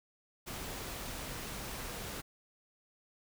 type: noise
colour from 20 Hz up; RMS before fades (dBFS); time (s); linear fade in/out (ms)
pink; -42; 0.46-2.22; 20
effects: none